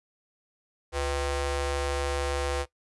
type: ring-modulated tone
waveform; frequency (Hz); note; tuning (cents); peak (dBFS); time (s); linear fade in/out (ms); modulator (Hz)
sawtooth; 283.1; C#4; +37; -20; 0.92-2.66; 50; 214
effects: noise-tail reverb RT60 0.1 s tail -17 dB re dry + resampled to 24000 Hz